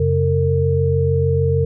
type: tone cluster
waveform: sine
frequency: 90.2 / 136.8 / 457.1 Hz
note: F#2 / C#3 / A#4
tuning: -44 / -23 / -34 cents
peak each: -18 dBFS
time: 0-1.65 s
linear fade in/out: 5 ms
effects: none